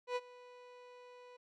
30% pulse tone with ADSR envelope, 493.9 Hz, B4, in tune, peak -30 dBFS, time 0.07-1.37 s, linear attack 90 ms, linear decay 39 ms, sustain -21 dB, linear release 10 ms, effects low-pass 4000 Hz 12 dB/octave

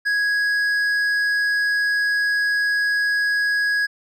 sine tone with hard clipping, 1661.2 Hz, G#6, in tune, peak -19 dBFS, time 0.05-3.87 s, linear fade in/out 20 ms, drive 6 dB, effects none

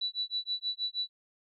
sine tone with tremolo, 3951 Hz, B7, in tune, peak -28 dBFS, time 0.01-1.09 s, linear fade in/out 5 ms, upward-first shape sine, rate 6.3 Hz, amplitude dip 100%, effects none

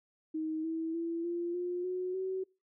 sine tone with pitch steps, 315 / 324.6 / 334.5 / 344.7 / 355.2 / 366 / 377.2 Hz, D#4 / E4 / E4 / F4 / F4 / F#4 / F#4, +21 / -27 / +25 / -23 / +29 / -19 / +33 cents, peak -32 dBFS, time 0.34-2.44 s, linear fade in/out 10 ms, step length 300 ms, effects noise-tail reverb RT60 0.3 s tail -25 dB re dry

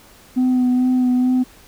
sine tone with vibrato, 252.1 Hz, B3, 36 cents sharp, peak -11 dBFS, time 0.36-1.44 s, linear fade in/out 20 ms, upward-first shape sine, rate 2.3 Hz, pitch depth 19 cents each way, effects tanh soft clip ceiling -12 dBFS + pink hiss -47 dBFS RMS until 1.67 s

